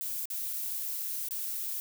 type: noise with dropouts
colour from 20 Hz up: violet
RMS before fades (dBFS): -35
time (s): 0.01-1.8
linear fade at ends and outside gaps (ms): 0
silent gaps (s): 0.255-0.302 / 0.53-0.534 / 1.286-1.309
effects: none